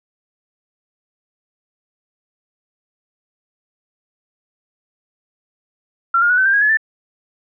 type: tone with pitch steps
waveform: sine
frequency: 1366 / 1417.4 / 1470.8 / 1526.2 / 1583.7 / 1643.3 / 1705.2 / 1769.4 Hz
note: F6 / F6 / F#6 / G6 / G6 / G#6 / G#6 / A6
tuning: -39 / +25 / -11 / -47 / +17 / -19 / +45 / +9 cents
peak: -11 dBFS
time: 6.14-6.772 s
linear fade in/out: 5 ms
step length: 79 ms
effects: none